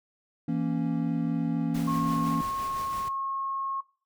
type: chord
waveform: triangle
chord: A# diminished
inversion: second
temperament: equal with one note detuned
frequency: 166.06 / 233.1 / 277.2 Hz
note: E3 / A#3 / C#4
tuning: +13 / 0 / 0 cents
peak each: -28 dBFS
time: 0.48-2.41 s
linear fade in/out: 5 ms
type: noise with tremolo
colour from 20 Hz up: pink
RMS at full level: -41 dBFS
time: 1.74-3.09 s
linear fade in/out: 10 ms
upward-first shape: sine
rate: 5.9 Hz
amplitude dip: 35%
type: tone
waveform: sine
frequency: 1085 Hz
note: C#6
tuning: 37 cents flat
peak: -29 dBFS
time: 1.87-3.81 s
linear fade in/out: 10 ms
type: tone with exponential decay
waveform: sawtooth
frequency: 154 Hz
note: D#3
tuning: 17 cents flat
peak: -36 dBFS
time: 2.81-2.88 s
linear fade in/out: 0 ms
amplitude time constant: 15 ms
effects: noise-tail reverb RT60 0.4 s tail -17 dB re dry